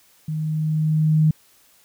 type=tone with level ramp; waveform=sine; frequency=155.56 Hz; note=D#3; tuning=in tune; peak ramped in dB=-23 to -12 dBFS; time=0.28-1.31 s; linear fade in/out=5 ms; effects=white hiss -56 dBFS RMS until 1.84 s